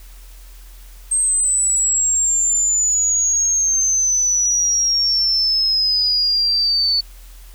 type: exponential sweep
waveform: sine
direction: down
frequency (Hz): 8372 to 4471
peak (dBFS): -14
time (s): 1.11-7.01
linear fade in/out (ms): 10
effects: added 42 Hz sine -37 dBFS peak until 7.54 s + white hiss -48 dBFS RMS until 7.54 s